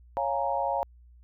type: chord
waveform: sine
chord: Bb minor seventh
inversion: first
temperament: equal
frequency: 554.4 / 698.5 / 830.6 / 932.3 Hz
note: Db5 / F5 / Ab5 / Bb5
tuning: 0 / 0 / 0 / 0 cents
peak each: -31 dBFS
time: 0.17-0.83 s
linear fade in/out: 0 ms
effects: added 60 Hz sine -51 dBFS peak until 1.23 s